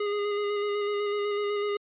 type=tone with vibrato; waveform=square; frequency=411.6 Hz; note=G#4; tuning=16 cents flat; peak=-27 dBFS; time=0-1.77 s; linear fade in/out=5 ms; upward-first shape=square; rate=8 Hz; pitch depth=16 cents each way; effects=resampled to 8000 Hz